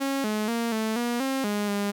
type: tone with pitch steps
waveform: sawtooth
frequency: 273.4 / 213.2 / 232.7 / 219.7 / 239.3 / 267.5 / 206.6 / 202.9 Hz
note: C#4 / G#3 / A#3 / A3 / A#3 / C4 / G#3 / G#3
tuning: -24 / +46 / -3 / -2 / +46 / +38 / -9 / -40 cents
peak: -21 dBFS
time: 0-1.92 s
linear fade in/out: 20 ms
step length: 240 ms
effects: none